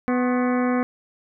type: harmonic tone with a mistuned harmonic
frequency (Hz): 248.8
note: B3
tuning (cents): +13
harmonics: 1 / 2 / 3 / 4 / 5 / 6 / 7 / 8 / 9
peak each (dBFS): -20 / -26 / -30 / -32 / -34 / -36 / -37 / -38 / -39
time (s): 0.08-0.83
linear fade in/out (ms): 0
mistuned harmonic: 4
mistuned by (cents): +130
effects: none